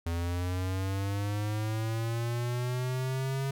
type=linear sweep; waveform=square; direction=up; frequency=83.5 to 137 Hz; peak=-30 dBFS; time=0.06-3.51 s; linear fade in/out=5 ms; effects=none